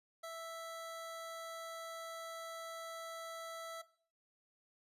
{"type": "tone", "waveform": "25% pulse", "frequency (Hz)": 659.3, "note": "E5", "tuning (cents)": 0, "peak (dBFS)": -40, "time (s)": [0.23, 3.82], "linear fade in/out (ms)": 10, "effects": ["noise-tail reverb RT60 0.5 s tail -18 dB re dry", "resampled to 32000 Hz"]}